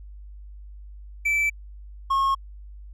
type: tone pair in turn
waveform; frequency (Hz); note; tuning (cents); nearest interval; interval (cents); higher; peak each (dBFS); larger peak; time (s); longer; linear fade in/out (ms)
triangle; 2320 / 1086.4; D7 / C#6; -22 / -35; octave + minor second; 1313; first; -18 / -17; second; 1.25-1.5 / 2.1-2.35; neither; 10
effects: added 50 Hz sine -39 dBFS peak until 2.93 s